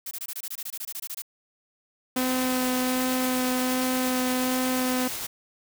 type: noise bursts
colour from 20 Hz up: blue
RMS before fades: -34 dBFS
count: 16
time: 0.06-1.221 s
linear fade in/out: 5 ms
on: 51 ms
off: 23 ms
type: noise with tremolo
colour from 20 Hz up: white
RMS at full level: -32 dBFS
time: 2.16-5.27 s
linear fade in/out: 10 ms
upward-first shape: triangle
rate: 8.5 Hz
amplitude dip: 25%
type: tone with vibrato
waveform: sawtooth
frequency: 254.7 Hz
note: C4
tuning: 46 cents flat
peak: -20 dBFS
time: 2.16-5.08 s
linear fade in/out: 5 ms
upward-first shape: sine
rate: 1.3 Hz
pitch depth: 9 cents each way
effects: none